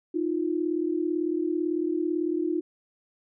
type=tone pair together; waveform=sine; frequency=312.4 / 350.4 Hz; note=D#4 / F4; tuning=+7 / +6 cents; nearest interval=major second; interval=199 cents; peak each=-27 dBFS; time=0.14-2.61 s; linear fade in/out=10 ms; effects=none